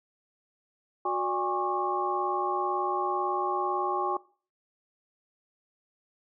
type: tone cluster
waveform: sine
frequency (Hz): 364.6 / 589 / 814 / 1092 / 1170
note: F#4 / D5 / G#5 / C#6 / D6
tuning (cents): -25 / +5 / -35 / -26 / -7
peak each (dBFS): -32 / -38 / -30 / -31 / -38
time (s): 1.05-4.17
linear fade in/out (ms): 5
effects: noise-tail reverb RT60 0.4 s tail -20 dB re dry